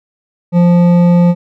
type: tone with hard clipping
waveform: triangle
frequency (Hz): 174.61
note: F3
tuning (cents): 0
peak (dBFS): -7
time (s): 0.52-1.35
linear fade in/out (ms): 50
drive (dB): 13
effects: none